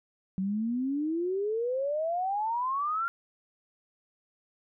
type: exponential sweep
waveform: sine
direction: up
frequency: 185.2 to 1403 Hz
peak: -27 dBFS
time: 0.38-3.08 s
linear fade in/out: 0 ms
effects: none